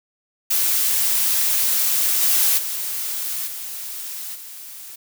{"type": "noise with level steps", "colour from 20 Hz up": "blue", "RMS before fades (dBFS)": [-19, -17, -26, -31, -37], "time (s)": [0.5, 4.96], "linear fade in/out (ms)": 10, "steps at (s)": [2.21, 2.57, 3.46, 4.34], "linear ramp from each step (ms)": 20, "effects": []}